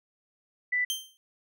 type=tone; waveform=sine; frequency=1984 Hz; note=B6; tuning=7 cents sharp; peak=-24 dBFS; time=0.72-0.85 s; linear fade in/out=10 ms
type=tone with exponential decay; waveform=sawtooth; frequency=3136 Hz; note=G7; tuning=in tune; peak=-22 dBFS; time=0.9-1.17 s; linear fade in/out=0 ms; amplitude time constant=57 ms
effects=none